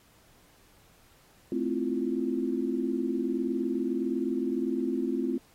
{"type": "chord", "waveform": "sine", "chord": "F major seventh", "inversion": "first", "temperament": "equal", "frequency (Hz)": [220, 261.6, 329.6, 349.2], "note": ["A3", "C4", "E4", "F4"], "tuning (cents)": [0, 0, 0, 0], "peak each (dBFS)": [-34, -30, -34, -32], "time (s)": [1.52, 5.38], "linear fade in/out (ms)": 2, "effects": ["pink hiss -61 dBFS RMS until 5.54 s", "AAC 48 kbps"]}